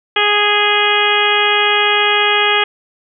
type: harmonic tone with a mistuned harmonic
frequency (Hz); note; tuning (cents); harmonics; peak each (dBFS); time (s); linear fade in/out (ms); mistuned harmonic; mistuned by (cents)
414.6; G#4; -3; 1 / 2 / 3 / 4 / 5 / 6 / 7 / 8; -19 / -19 / -19 / -19 / -19 / -19 / -19 / -19; 0.16-2.64; 5; 8; -18
effects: none